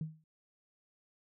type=tone with exponential decay; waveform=sine; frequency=157.5 Hz; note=D#3; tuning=21 cents sharp; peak=-31 dBFS; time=0.01-0.24 s; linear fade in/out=2 ms; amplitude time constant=48 ms; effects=tanh soft clip ceiling -29 dBFS